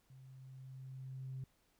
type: tone with level ramp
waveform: sine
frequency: 131.5 Hz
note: C3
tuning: 9 cents sharp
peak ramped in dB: -55 to -40 dBFS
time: 0.1-1.44 s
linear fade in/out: 2 ms
effects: tanh soft clip ceiling -37 dBFS + pink hiss -75 dBFS RMS until 1.79 s